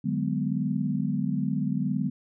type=chord; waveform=sine; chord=G# half-diminished seventh; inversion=second; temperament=just; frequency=149.51 / 186.89 / 207.7 / 249.2 Hz; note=D3 / F#3 / G#3 / B3; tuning=+31 / +18 / 0 / +16 cents; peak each=-30 dBFS; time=0.04-2.1 s; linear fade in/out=10 ms; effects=none